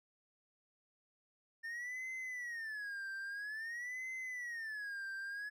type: tone with vibrato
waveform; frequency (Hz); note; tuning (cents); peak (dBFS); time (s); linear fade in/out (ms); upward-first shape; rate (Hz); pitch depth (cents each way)
triangle; 1800; A6; +39; -39; 1.63-5.5; 20; sine; 0.5; 230
effects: none